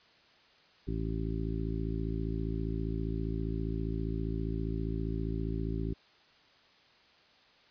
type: harmonic tone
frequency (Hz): 55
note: A1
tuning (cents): 0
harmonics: 1 / 2 / 3 / 4 / 5 / 6 / 7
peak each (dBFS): -35 / -38 / -38 / -45 / -40 / -43 / -42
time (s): 0.87-5.94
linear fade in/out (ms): 10
effects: white hiss -62 dBFS RMS until 7.7 s + resampled to 11025 Hz